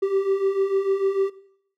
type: beating tone pair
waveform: triangle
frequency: 384.9 / 391.6 Hz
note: G4 / G4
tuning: -32 / -2 cents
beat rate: 6.7 Hz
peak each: -23 / -19 dBFS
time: 0.02-1.3 s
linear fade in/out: 10 ms
effects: noise-tail reverb RT60 0.7 s tail -17 dB re dry